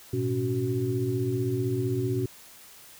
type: tone cluster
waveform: sine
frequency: 106.3 / 121.9 / 281.8 / 372.1 Hz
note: G#2 / B2 / C#4 / F#4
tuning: +41 / -22 / +29 / +10 cents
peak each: -35 / -28 / -32 / -29 dBFS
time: 0.13-2.26 s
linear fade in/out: 5 ms
effects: white hiss -50 dBFS RMS until 2.99 s